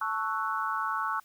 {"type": "chord", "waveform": "sine", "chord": "F# minor seventh", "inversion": "first", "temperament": "equal", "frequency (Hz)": [880, 1108.7, 1318.5, 1480], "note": ["A5", "C#6", "E6", "F#6"], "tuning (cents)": [0, 0, 0, 0], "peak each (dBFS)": [-35, -32, -33, -35], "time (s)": [0.01, 1.2], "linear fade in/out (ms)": 5, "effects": ["white hiss -62 dBFS RMS until 1.24 s"]}